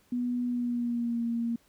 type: tone with pitch glide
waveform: sine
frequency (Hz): 244.9 to 233.2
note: B3 to A#3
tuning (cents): -14 to +1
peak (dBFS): -27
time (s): 0.12-1.56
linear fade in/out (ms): 5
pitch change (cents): -85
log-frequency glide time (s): 0.47-1.23
effects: pink hiss -65 dBFS RMS until 1.68 s